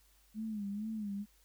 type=tone with vibrato; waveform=sine; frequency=210.2 Hz; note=G#3; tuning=21 cents sharp; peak=-36 dBFS; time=0.34-1.26 s; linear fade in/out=50 ms; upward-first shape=sine; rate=2.2 Hz; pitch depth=94 cents each way; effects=added 50 Hz sine -67 dBFS peak until 1.44 s + white hiss -69 dBFS RMS until 1.44 s